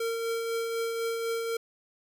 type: tone with tremolo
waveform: square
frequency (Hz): 458.5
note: A#4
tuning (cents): -29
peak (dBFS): -28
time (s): 0-1.57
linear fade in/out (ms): 5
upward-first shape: triangle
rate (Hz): 4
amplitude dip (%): 35
effects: none